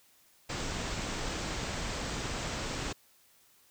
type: low-pass noise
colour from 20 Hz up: pink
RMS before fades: -36 dBFS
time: 0.49-2.93 s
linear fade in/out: 10 ms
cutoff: 8200 Hz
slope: 96 dB/octave
effects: white hiss -64 dBFS RMS until 3.7 s